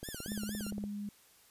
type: tone with vibrato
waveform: 5% pulse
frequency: 1568 Hz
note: G6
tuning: in tune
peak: -32 dBFS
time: 0.03-0.71 s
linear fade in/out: 10 ms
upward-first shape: sine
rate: 4.3 Hz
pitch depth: 230 cents each way
type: click train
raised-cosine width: 2 ms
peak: -29 dBFS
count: 15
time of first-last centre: 0.03-0.839 s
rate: 17.3 Hz
type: tone with pitch glide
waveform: sine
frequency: 209.3 to 205 Hz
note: G#3 to G#3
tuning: +14 to -22 cents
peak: -37 dBFS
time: 0.28-1.09 s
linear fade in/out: 2 ms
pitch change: -36 cents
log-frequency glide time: 0.63-0.68 s
effects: white hiss -63 dBFS RMS until 1.5 s + resampled to 32000 Hz